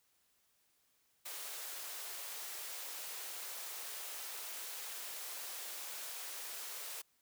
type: high-pass noise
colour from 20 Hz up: white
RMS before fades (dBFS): -45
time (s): 1.25-7.02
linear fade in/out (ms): 10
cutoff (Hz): 410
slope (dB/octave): 24
effects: white hiss -75 dBFS RMS until 7.21 s